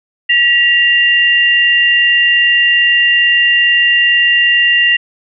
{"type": "tone pair together", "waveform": "sine", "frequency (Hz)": [1926.6, 2789], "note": ["B6", "F7"], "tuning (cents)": [-43, -3], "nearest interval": "tritone", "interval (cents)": 640, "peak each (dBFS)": -10, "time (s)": [0.29, 4.97], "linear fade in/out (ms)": 10, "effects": []}